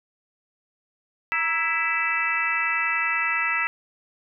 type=harmonic tone with a mistuned harmonic; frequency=330.4 Hz; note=E4; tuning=4 cents sharp; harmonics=3 / 4 / 5 / 6 / 7 / 8; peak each=-34 / -28 / -33 / -25 / -32 / -27 dBFS; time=1.32-3.67 s; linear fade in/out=0 ms; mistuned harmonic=3; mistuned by=-82 cents; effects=none